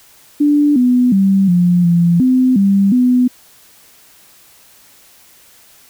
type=tone with pitch steps; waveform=sine; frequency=292.8 / 248.4 / 194.3 / 176.4 / 171.5 / 256.1 / 197.3 / 249.6 Hz; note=D4 / B3 / G3 / F3 / F3 / C4 / G3 / B3; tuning=-5 / +10 / -15 / +18 / -31 / -37 / +11 / +19 cents; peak=-8 dBFS; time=0.4-3.28 s; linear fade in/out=10 ms; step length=360 ms; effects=white hiss -46 dBFS RMS until 5.89 s